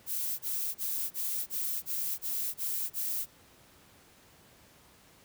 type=noise bursts; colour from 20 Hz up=violet; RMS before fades=-33 dBFS; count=9; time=0.06-3.262 s; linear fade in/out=50 ms; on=330 ms; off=29 ms; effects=pink hiss -59 dBFS RMS until 5.24 s + high-pass 60 Hz 12 dB/octave